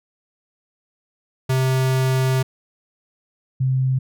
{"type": "tone pair in turn", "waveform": ["square", "sine"], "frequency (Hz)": [130.81, 130.81], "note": ["C3", "C3"], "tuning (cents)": [0, 0], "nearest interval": "unison", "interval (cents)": 0, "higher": "neither", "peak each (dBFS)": [-17, -16], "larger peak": "second", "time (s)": [[1.49, 2.43], [3.6, 3.99]], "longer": "first", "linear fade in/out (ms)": 10, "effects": []}